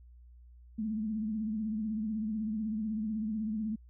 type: tone with vibrato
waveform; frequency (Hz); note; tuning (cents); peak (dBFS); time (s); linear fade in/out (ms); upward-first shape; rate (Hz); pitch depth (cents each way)
sine; 216.5; A3; -28; -31; 0.78-3.76; 10; triangle; 16; 83
effects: added 60 Hz sine -52 dBFS peak until 3.89 s